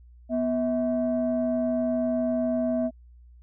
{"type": "tone pair together", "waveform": "sine", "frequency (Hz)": [246.1, 646], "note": ["B3", "E5"], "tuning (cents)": [-6, -35], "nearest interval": "octave + perfect fourth", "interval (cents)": 1671, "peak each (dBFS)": [-24, -25], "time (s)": [0.29, 2.91], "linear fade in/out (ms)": 50, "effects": ["tanh soft clip ceiling -17 dBFS", "added 60 Hz sine -48 dBFS peak until 3.42 s"]}